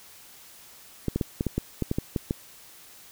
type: clicks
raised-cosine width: 3 ms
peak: -12 dBFS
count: 11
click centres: 1.083 / 1.16 / 1.212 / 1.409 / 1.467 / 1.58 / 1.823 / 1.914 / 1.985 / 2.162 / 2.309 s
effects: white hiss -50 dBFS RMS until 3.11 s